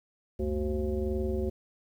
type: tone with frequency modulation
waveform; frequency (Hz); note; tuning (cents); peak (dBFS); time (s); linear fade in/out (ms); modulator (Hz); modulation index
sine; 220; A3; 0; -27; 0.39-1.5; 10; 154; 1.7
effects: 10-bit